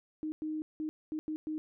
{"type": "tone bursts at uneven times", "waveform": "sine", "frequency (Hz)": 310, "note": "D#4", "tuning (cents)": -6, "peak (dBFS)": -33, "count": 6, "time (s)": [[0.23, 0.32], [0.42, 0.62], [0.8, 0.89], [1.12, 1.19], [1.28, 1.36], [1.47, 1.58]], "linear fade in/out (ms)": 0, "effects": []}